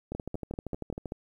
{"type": "two click trains", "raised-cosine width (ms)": 2, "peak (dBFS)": [-21, -22], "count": [6, 13], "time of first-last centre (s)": [[0.15, 1.121], [0.12, 1.058]], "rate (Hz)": [5.15, 12.8], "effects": ["10-bit"]}